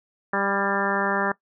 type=harmonic tone with a mistuned harmonic; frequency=197.9 Hz; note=G3; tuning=17 cents sharp; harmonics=1 / 2 / 3 / 4 / 5 / 6 / 7 / 8 / 9; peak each=-30 / -30 / -30 / -30 / -30 / -30 / -30 / -30 / -30 dBFS; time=0.33-1.32 s; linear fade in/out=5 ms; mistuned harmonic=8; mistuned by=+31 cents; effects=noise-tail reverb RT60 0.1 s tail -20 dB re dry